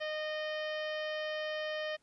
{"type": "harmonic tone", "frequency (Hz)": 615, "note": "D#5", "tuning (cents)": -20, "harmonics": [1, 2, 3, 4, 5, 6, 7, 8, 9], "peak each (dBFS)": [-36, -48, -41, -49, -45, -55, -57, -55, -58], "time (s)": [0, 1.97], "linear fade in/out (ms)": 20, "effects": ["pink hiss -73 dBFS RMS until 2.02 s", "resampled to 24000 Hz"]}